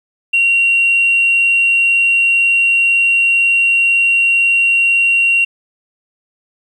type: tone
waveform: sine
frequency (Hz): 2751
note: F7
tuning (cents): -27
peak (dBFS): -8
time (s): 0.33-5.45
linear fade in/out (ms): 10
effects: tanh soft clip ceiling -5 dBFS + 8-bit